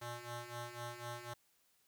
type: ring-modulated tone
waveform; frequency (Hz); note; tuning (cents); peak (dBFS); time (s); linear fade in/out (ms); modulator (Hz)
10% pulse; 240; B3; -49; -33; 0.01-1.34; 10; 362
effects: white hiss -74 dBFS RMS until 1.87 s